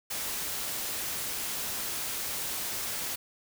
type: noise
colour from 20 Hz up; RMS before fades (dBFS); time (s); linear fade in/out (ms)
white; -34; 0.1-3.16; 10
effects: none